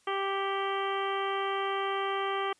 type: harmonic tone with a mistuned harmonic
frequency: 392 Hz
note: G4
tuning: in tune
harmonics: 1 / 2 / 3 / 4 / 5 / 6 / 7 / 8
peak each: -33 / -35 / -33 / -43 / -40 / -44 / -46 / -41 dBFS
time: 0.07-2.53 s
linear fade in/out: 5 ms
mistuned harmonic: 6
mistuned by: -35 cents
effects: white hiss -66 dBFS RMS until 2.59 s + resampled to 22050 Hz